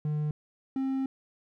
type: tone pair in turn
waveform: triangle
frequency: 150.7 / 266.6 Hz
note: D3 / C4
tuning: +45 / +33 cents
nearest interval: minor seventh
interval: 988 cents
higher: second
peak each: -25 dBFS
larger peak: neither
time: 0.05-0.31 / 0.76-1.06 s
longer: second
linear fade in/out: 2 ms
effects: none